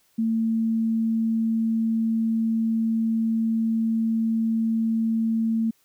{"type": "tone", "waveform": "sine", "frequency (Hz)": 225, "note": "A3", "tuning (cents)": 39, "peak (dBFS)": -20, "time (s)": [0.18, 5.71], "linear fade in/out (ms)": 10, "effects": ["white hiss -64 dBFS RMS until 5.84 s"]}